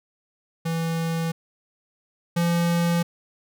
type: tone pair in turn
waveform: square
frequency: 164.81 / 170.93 Hz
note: E3 / F3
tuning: 0 / -37 cents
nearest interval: minor second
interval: 63 cents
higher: second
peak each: -24 / -20 dBFS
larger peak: second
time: 0.65-1.32 / 2.36-3.03 s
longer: neither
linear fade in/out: 10 ms
effects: none